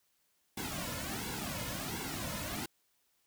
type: noise with flanger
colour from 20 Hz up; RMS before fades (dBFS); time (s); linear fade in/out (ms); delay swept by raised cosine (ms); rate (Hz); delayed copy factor
pink; -39; 0.57-2.66; 5; 1.6 to 2.59; 1.4; -0.9
effects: white hiss -75 dBFS RMS until 3.26 s